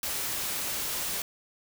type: noise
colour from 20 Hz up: white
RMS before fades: -32 dBFS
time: 0.03-1.22 s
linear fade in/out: 2 ms
effects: none